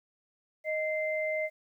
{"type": "tone pair together", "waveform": "sine", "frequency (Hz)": [622.3, 2082], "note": ["D#5", "C7"], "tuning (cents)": [0, -9], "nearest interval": "octave + major sixth", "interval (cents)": 2091, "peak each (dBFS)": [-30, -33], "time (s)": [0.64, 1.5], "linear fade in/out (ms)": 50, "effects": ["11-bit"]}